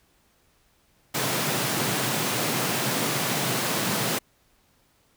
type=high-pass noise; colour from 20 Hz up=pink; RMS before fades=-26 dBFS; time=1.14-4.19 s; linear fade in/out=10 ms; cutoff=110 Hz; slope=96 dB/octave; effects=pink hiss -64 dBFS RMS until 5.16 s